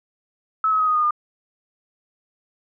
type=tone with pitch steps; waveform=sine; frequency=1297 / 1279.1 / 1261.5 / 1244.2 / 1227 / 1210.1 Hz; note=E6 / D#6 / D#6 / D#6 / D#6 / D#6; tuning=-28 / +47 / +23 / 0 / -25 / -49 cents; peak=-16 dBFS; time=0.64-1.108 s; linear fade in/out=2 ms; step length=78 ms; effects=none